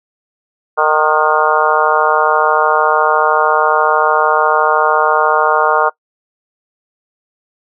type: harmonic tone with a mistuned harmonic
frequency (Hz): 153.8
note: D#3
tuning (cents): -20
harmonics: 3 / 4 / 5 / 6 / 7 / 8 / 9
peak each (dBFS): -17 / -17 / -17 / -17 / -17 / -17 / -17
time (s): 0.77-5.9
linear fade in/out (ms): 20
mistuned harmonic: 9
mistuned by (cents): +41
effects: noise-tail reverb RT60 0.1 s tail -21 dB re dry